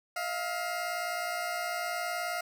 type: tone pair together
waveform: 20% pulse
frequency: 643 / 702.3 Hz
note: E5 / F5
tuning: -43 / +10 cents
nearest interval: major second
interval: 153 cents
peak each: -33 / -28 dBFS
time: 0.16-2.41 s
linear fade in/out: 5 ms
effects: none